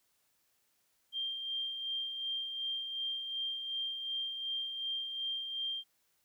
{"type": "tone with tremolo", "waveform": "sine", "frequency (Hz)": 3181, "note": "G7", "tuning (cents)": 25, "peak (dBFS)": -33, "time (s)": [1.12, 5.84], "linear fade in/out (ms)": 50, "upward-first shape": "sine", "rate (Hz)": 2.7, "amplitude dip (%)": 45, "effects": ["white hiss -75 dBFS RMS until 6.24 s"]}